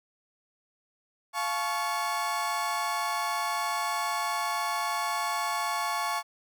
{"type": "chord", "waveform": "35% pulse", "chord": "F augmented", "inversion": "none", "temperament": "equal with one note detuned", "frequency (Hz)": [698.5, 862.4, 1108.7], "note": ["F5", "A5", "C#6"], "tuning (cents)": [0, -35, 0], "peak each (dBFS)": [-33, -31, -29], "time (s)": [1.33, 6.23], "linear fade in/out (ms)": 50, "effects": []}